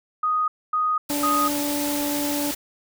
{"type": "tone bursts", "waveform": "sine", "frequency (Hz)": 1244.5, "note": "D#6", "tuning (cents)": 0, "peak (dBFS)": -19, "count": 3, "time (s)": [0.23, 1.48], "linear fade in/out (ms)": 5, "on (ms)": 250, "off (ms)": 250}
{"type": "noise", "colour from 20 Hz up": "white", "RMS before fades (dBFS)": -29, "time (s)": [1.09, 2.55], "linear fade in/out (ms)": 10}
{"type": "harmonic tone", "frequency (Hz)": 290, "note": "D4", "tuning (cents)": -22, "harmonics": [1, 2, 3], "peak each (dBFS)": [-25, -31, -35], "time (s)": [1.1, 2.51], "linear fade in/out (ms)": 0}
{"effects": []}